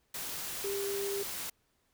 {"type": "tone in noise", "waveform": "sine", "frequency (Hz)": 398.5, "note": "G4", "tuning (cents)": 28, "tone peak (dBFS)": -33, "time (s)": [0.64, 1.23], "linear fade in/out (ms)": 5, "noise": "white", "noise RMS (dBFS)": -39, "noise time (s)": [0.14, 1.5], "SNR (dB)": 3, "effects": ["pink hiss -74 dBFS RMS until 1.93 s"]}